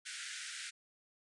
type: band-pass noise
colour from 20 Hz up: pink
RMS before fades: -45 dBFS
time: 0.05-0.71 s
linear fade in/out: 20 ms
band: 1400 to 9800 Hz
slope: 96 dB/octave
effects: none